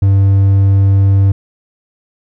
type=tone; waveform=triangle; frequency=98 Hz; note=G2; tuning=in tune; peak=-4 dBFS; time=0.02-1.32 s; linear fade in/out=5 ms; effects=none